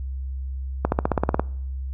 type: accelerating click train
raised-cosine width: 1 ms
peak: -5 dBFS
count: 10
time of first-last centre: 0.85-1.396 s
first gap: 71 ms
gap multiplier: 0.96
effects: noise-tail reverb RT60 0.7 s tail -24 dB re dry + added 66 Hz sine -27 dBFS peak until 1.93 s